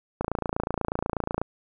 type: click train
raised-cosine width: 1 ms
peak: -12 dBFS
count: 35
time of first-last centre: 0.21-1.416 s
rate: 28.2 Hz
effects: none